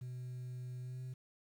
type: tone with pitch glide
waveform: sine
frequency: 125.5 to 128.06 Hz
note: B2 to C3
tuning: +28 to -37 cents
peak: -39 dBFS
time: 0.01-1.14 s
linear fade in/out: 10 ms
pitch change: +35 cents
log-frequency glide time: 0.81-1 s
effects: tanh soft clip ceiling -41 dBFS + 11-bit